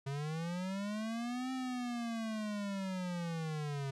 square linear two-way sweep, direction up then down, 134.9 to 261.6 to 134.9 Hz, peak -37 dBFS, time 0.06-3.91 s, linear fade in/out 10 ms, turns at 1.52 s, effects low-pass 8000 Hz 12 dB/octave

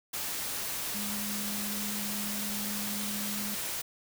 sine tone in noise, 206.5 Hz, G#3, 10 cents flat, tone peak -37 dBFS, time 0.94-3.55 s, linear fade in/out 10 ms, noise white, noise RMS -35 dBFS, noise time 0.13-3.82 s, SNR -5 dB, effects none

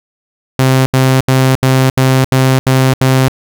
sawtooth tone bursts, 131.2 Hz, C3, 5 cents sharp, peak -3 dBFS, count 8, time 0.59-3.282 s, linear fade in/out 0 ms, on 270 ms, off 76 ms, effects none

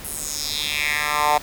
10% pulse tone with high-pass filter sweep, 148.9 Hz, D3, 24 cents sharp, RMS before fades -23 dBFS, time 0.04-1.38 s, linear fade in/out 5 ms, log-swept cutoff 11000 to 770 Hz, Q 3, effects pink hiss -38 dBFS RMS until 1.42 s

